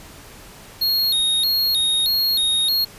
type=tone with vibrato; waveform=square; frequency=4000 Hz; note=B7; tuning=21 cents sharp; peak=-17 dBFS; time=0.81-2.85 s; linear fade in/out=10 ms; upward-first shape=square; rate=1.6 Hz; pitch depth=120 cents each way; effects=pink hiss -42 dBFS RMS until 2.98 s + resampled to 32000 Hz